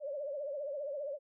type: tone with vibrato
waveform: sine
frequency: 572 Hz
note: D5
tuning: 46 cents flat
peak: -36 dBFS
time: 0-1.19 s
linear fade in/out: 50 ms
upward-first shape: triangle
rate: 15 Hz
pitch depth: 130 cents each way
effects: none